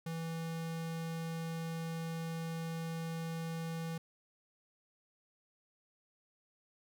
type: tone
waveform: square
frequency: 164.3 Hz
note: E3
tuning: 5 cents flat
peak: -38 dBFS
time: 0.06-3.98 s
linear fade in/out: 5 ms
effects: none